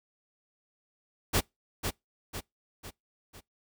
pink noise with echo, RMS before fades -25 dBFS, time 1.33-1.41 s, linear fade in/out 20 ms, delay 500 ms, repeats 4, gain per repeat -6 dB, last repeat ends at 3.41 s, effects noise-tail reverb RT60 0.2 s tail -26 dB re dry

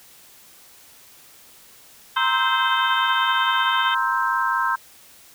sine chord, C dominant seventh, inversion third, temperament just, 941.9 / 1046.5 / 1308.1 / 1569.8 Hz, Bb5 / C6 / E6 / G6, +18 / 0 / -14 / +2 cents, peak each -25 / -23 / -26 / -24 dBFS, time 2.16-4.76 s, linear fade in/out 10 ms
harmonic tone, 518 Hz, C5, 17 cents flat, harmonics 2 / 3 / 4 / 5 / 6 / 7, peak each -32 / -31 / -32 / -34 / -26 / -31 dBFS, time 2.16-3.95 s, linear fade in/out 10 ms
effects white hiss -49 dBFS RMS until 5.34 s

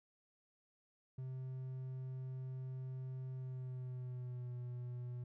triangle tone with pitch glide, 130 to 122.92 Hz, C3 to B2, -11 to -8 cents, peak -40 dBFS, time 1.18-5.24 s, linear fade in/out 5 ms, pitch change -97 cents, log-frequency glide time 3.34-4.54 s, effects none

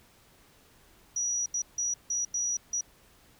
sine tone bursts at uneven times, 5820 Hz, F#8, 29 cents flat, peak -27 dBFS, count 6, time 1.16-1.46 / 1.54-1.62 / 1.78-1.94 / 2.1-2.25 / 2.34-2.57 / 2.73-2.81 s, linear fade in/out 5 ms, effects pink hiss -60 dBFS RMS until 3.39 s

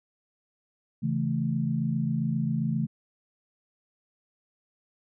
sine chord, A major, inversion first, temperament just, 137.5 / 165 / 220 Hz, C#3 / E3 / A3, -14 / +2 / 0 cents, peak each -29 dBFS, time 1.02-2.87 s, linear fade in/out 20 ms, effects none

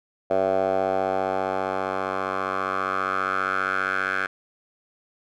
10% pulse tone with band-pass filter sweep, 95 Hz, F#2, 46 cents sharp, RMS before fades -25 dBFS, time 0.3-4.27 s, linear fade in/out 10 ms, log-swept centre 650 to 1600 Hz, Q 4.2, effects none

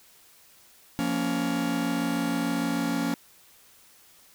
45% pulse chord, Bb minor, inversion second, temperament just, 174.81 / 233.1 / 279.7 Hz, F3 / Bb3 / Db4, +2 / 0 / +16 cents, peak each -32 / -30 / -28 dBFS, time 0.99-3.14 s, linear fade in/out 0 ms, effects white hiss -56 dBFS RMS until 4.34 s

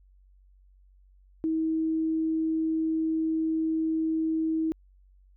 sine tone, 320 Hz, D#4, 49 cents sharp, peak -24 dBFS, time 1.44-4.72 s, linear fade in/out 0 ms, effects added 47 Hz sine -55 dBFS peak until 5.36 s

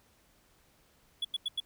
triangle tone bursts, 3389 Hz, G#7, 34 cents sharp, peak -28 dBFS, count 4, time 1.22-1.602 s, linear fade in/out 5 ms, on 28 ms, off 90 ms, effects pink hiss -66 dBFS RMS until 1.65 s

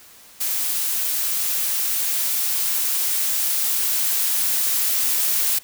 blue noise with level ramp, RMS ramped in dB -23 to -20 dBFS, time 0.4-5.59 s, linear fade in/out 10 ms, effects white hiss -47 dBFS RMS until 5.63 s

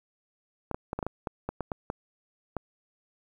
clicks, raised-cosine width 1 ms, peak -17 dBFS, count 12, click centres 0.713 / 0.745 / 0.931 / 0.99 / 1.028 / 1.066 / 1.272 / 1.49 / 1.607 / 1.718 / 1.901 / 2.567 s, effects 9-bit

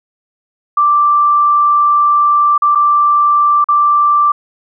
sine tone with dropouts, 1174.7 Hz, D6, in tune, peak -7 dBFS, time 0.77-4.32 s, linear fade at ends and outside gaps 5 ms, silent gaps 2.579-2.62 / 2.75-2.755 / 3.643-3.686 s, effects none

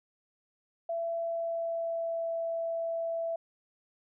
sine tone with pitch glide, 670 to 664.2 Hz, E5 to E5, +28 to +13 cents, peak -30 dBFS, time 0.89-3.36 s, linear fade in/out 5 ms, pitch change -15 cents, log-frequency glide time 1.16-2.31 s, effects none

